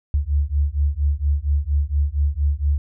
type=beating tone pair; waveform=sine; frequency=70.2 / 74.5 Hz; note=C#2 / D2; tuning=+22 / +25 cents; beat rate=4.3 Hz; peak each=-20 dBFS; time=0.14-2.78 s; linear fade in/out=0 ms; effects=none